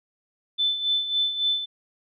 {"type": "tone with tremolo", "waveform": "sine", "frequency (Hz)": 3520, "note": "A7", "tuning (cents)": 0, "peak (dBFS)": -19, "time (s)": [0.58, 1.66], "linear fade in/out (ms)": 20, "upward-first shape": "sine", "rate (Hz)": 3.6, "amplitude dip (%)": 65, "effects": []}